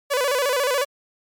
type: tone with vibrato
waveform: sawtooth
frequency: 534 Hz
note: C5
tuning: 35 cents sharp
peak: -15 dBFS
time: 0.1-0.85 s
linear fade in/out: 20 ms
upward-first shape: square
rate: 14 Hz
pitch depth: 110 cents each way
effects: MP3 96 kbps